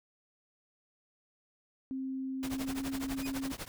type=tone with pitch glide; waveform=sine; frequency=264.4 to 269.3 Hz; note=C4 to C#4; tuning=+18 to -50 cents; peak=-34 dBFS; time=1.91-3.52 s; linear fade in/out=0 ms; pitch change=+32 cents; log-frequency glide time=2.45-2.78 s
type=noise with tremolo; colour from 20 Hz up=pink; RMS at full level=-38 dBFS; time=2.43-3.68 s; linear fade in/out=0 ms; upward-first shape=triangle; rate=12 Hz; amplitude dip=100%
type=tone with exponential growth; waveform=sawtooth; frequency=2480 Hz; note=D#7; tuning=6 cents flat; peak=-35 dBFS; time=3.15-3.27 s; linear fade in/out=5 ms; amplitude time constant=25 ms
effects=none